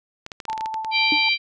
clicks, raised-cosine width 0.2 ms, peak -16 dBFS, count 11, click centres 0.264 / 0.318 / 0.402 / 0.453 / 0.499 / 0.53 / 0.578 / 0.609 / 0.659 / 0.742 / 0.847 s
sine tone with tremolo, 880 Hz, A5, in tune, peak -23 dBFS, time 0.48-1.29 s, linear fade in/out 5 ms, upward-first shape triangle, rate 7.7 Hz, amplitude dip 45%
harmonic tone, 784 Hz, G5, in tune, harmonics 3 / 4 / 5 / 6, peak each -19 / -25 / -25 / -26 dBFS, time 0.91-1.38 s, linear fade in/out 50 ms
sine tone with exponential decay, 300 Hz, D4, 37 cents sharp, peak -19 dBFS, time 1.12-1.22 s, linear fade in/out 2 ms, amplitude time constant 21 ms
effects none

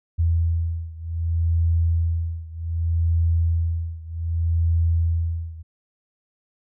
sine beating tone pair, 83 / 83.65 Hz, E2 / E2, +12 / +26 cents, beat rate 0.65 Hz, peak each -21 / -23 dBFS, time 0.18-5.63 s, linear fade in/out 20 ms, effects none

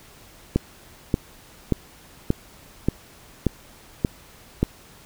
click train, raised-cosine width 3 ms, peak -5 dBFS, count 8, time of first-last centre 0.56-4.63 s, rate 1.72 Hz, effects pink hiss -49 dBFS RMS until 5.05 s

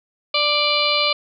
harmonic tone, 589 Hz, D5, 5 cents sharp, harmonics 1 / 2 / 4 / 5 / 6 / 7 / 8, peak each -24 / -24 / -22 / -24 / -26 / -22 / -27 dBFS, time 0.34-1.13 s, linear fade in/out 5 ms, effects none

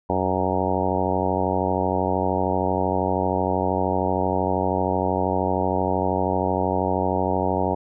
harmonic tone with a mistuned harmonic, 92.9 Hz, F#2, 7 cents sharp, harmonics 1 / 2 / 3 / 4 / 5 / 6 / 7 / 8 / 9 / 10, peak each -29 / -29 / -29 / -29 / -29 / -29 / -29 / -29 / -29 / -29 dBFS, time 0.09-7.75 s, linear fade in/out 10 ms, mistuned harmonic 1, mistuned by -150 cents, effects none

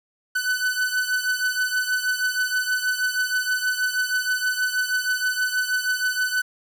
45% pulse beating tone pair, 1500 / 1506.3 Hz, F#6 / F#6, +23 / +31 cents, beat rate 6.3 Hz, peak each -23 / -26 dBFS, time 0.35-6.42 s, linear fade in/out 10 ms, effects none

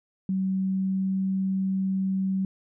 sine tone with pitch glide, 190 to 191.1 Hz, F#3 to G3, +46 to -44 cents, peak -23 dBFS, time 0.29-2.45 s, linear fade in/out 2 ms, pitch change +10 cents, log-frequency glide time 0.44-1.22 s, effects none

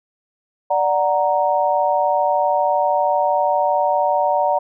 sine chord, D augmented, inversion none, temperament equal, 587.3 / 740 / 932.3 Hz, D5 / F#5 / A#5, 0 / 0 / 0 cents, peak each -19 dBFS, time 0.7-4.59 s, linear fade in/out 10 ms, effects none

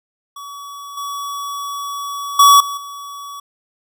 square tone with level steps, 1134 Hz, C#6, 39 cents sharp, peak -31 / -24 / -6 / -23 / -30 dBFS, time 0.36-3.4 s, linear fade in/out 5 ms, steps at 0.97 / 2.39 / 2.6 / 2.77 s, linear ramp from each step 5 ms, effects none

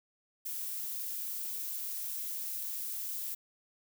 violet noise, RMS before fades -38 dBFS, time 0.45-3.35 s, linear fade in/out 10 ms, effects none

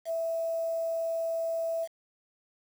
sine tone with quantisation, 659.3 Hz, E5, in tune, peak -28 dBFS, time 0.05-1.88 s, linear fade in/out 50 ms, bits 8, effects none

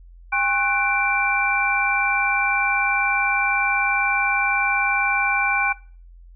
sine tone cluster, 803 / 1082 / 1492 / 2350 Hz, G5 / C#6 / F#6 / D7, +41 / -42 / +14 / +1 cents, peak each -25 / -27 / -23 / -22 dBFS, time 0.32-5.73 s, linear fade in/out 10 ms, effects noise-tail reverb RT60 0.4 s tail -19 dB re dry + added 43 Hz sine -42 dBFS peak until 6.35 s

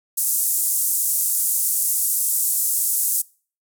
white band-pass noise, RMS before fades -21 dBFS, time 0.17-3.22 s, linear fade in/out 10 ms, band 7800 to 14000 Hz, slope 24 dB/octave, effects noise-tail reverb RT60 0.4 s tail -23 dB re dry

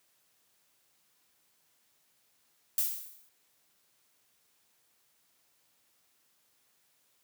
violet noise with exponential decay, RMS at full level -26 dBFS, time 2.78-3.29 s, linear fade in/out 1 ms, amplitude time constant 110 ms, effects white hiss -71 dBFS RMS until 7.23 s + high-pass 80 Hz 12 dB/octave

